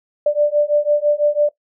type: beating tone pair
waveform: sine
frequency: 587.3 / 593.3 Hz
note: D5 / D5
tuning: 0 / +18 cents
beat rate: 6 Hz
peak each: -16 dBFS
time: 0.26-1.49 s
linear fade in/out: 5 ms
effects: noise-tail reverb RT60 0.1 s tail -19 dB re dry